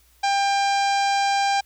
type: harmonic tone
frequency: 796 Hz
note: G5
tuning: 26 cents sharp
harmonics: 1 / 2 / 3 / 4 / 5 / 6 / 7 / 8 / 9 / 10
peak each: -19 / -29 / -30 / -35 / -34 / -34 / -35 / -40 / -42 / -43 dBFS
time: 0.23-1.61 s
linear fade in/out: 10 ms
effects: added 60 Hz sine -58 dBFS peak until 1.65 s + white hiss -59 dBFS RMS until 1.65 s